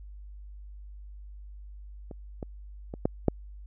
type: clicks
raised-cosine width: 2 ms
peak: -27 / -22 / -23 / -10 / -8 dBFS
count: 5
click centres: 2.112 / 2.428 / 2.939 / 3.055 / 3.283 s
effects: added 50 Hz sine -42 dBFS peak until 3.66 s